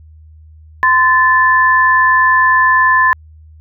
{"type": "tone pair together", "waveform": "sine", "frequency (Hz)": [1030.4, 1751], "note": ["C6", "A6"], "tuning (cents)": [-27, -9], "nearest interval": "major sixth", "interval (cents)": 918, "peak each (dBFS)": -10, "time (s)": [0.83, 3.13], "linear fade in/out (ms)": 0, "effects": ["added 78 Hz sine -37 dBFS peak until 3.6 s"]}